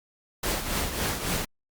pink noise with tremolo, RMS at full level -26 dBFS, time 0.43-1.45 s, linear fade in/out 5 ms, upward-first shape triangle, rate 3.6 Hz, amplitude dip 65%, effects Opus 48 kbps

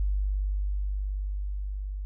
sine tone with level ramp, 49.33 Hz, G1, 12 cents sharp, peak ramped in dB -23 to -31 dBFS, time 0-2.05 s, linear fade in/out 0 ms, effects none

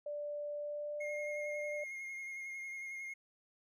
sine tone with pitch glide, 587.3 to 593.4 Hz, D5 to D5, 0 to +18 cents, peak -38 dBFS, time 0.06-1.84 s, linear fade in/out 5 ms, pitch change +18 cents, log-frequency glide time 0.57-1.13 s
triangle tone with vibrato, 2142 Hz, C7, 40 cents sharp, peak -40 dBFS, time 1-3.14 s, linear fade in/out 10 ms, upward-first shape sine, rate 11 Hz, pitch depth 22 cents each way
effects none

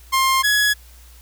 sawtooth tone pair in turn, 1060 / 1682.6 Hz, C6 / G#6, +22 / +22 cents, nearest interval minor sixth, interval 800 cents, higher second, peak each -11 dBFS, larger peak neither, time 0.12-0.43 / 0.43-0.74 s, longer neither, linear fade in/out 20 ms, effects added 60 Hz sine -43 dBFS peak until 1.21 s + white hiss -50 dBFS RMS until 1.21 s

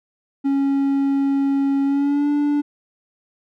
triangle tone with pitch glide, 276.1 to 291.3 Hz, C#4 to D4, -7 to -14 cents, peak -14 dBFS, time 0.44-2.62 s, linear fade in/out 20 ms, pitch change +93 cents, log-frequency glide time 1.84-2.29 s, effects none

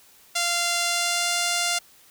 5% pulse tone with pitch glide, 693 to 697.8 Hz, F5 to F5, -14 to -2 cents, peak -10 dBFS, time 0.35-1.79 s, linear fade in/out 10 ms, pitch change +12 cents, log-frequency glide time 0.83-1.3 s, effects white hiss -54 dBFS RMS until 2.1 s

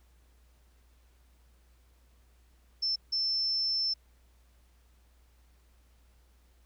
sine tone bursts at uneven times, 5320 Hz, E8, 15 cents sharp, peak -27 dBFS, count 2, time 2.82-2.96 / 3.12-3.94 s, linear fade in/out 10 ms, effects added 60 Hz sine -60 dBFS peak until 6.65 s + pink hiss -70 dBFS RMS until 6.65 s

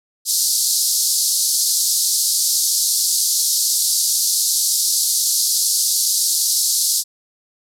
pink band-pass noise, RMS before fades -18 dBFS, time 0.25-7.04 s, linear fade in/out 50 ms, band 4300 to 13000 Hz, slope 48 dB/octave, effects none

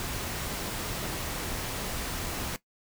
pink noise, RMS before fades -34 dBFS, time 0-2.56 s, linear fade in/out 0 ms, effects noise-tail reverb RT60 0.1 s tail -17 dB re dry

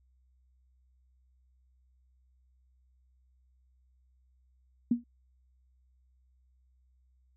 sine tone with exponential decay, 238.4 Hz, A#3, 39 cents sharp, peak -19 dBFS, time 4.91-5.04 s, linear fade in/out 5 ms, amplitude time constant 28 ms, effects added 63 Hz sine -64 dBFS peak until 7.36 s

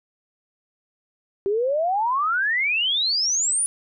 sine exponential sweep, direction up, 383.8 to 9956 Hz, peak -19 dBFS, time 1.46-3.66 s, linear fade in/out 0 ms, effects none

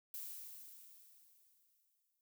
violet noise with exponential decay, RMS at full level -45 dBFS, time 0.14-2.21 s, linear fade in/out 1 ms, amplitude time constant 450 ms, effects none

